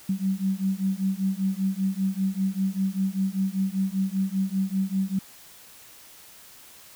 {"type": "beating tone pair", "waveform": "sine", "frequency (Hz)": [189.5, 194.6], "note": ["F#3", "G3"], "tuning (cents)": [42, -12], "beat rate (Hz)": 5.1, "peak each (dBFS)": -26, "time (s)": [0.09, 5.19], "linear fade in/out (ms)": 5, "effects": ["white hiss -49 dBFS RMS until 6.95 s"]}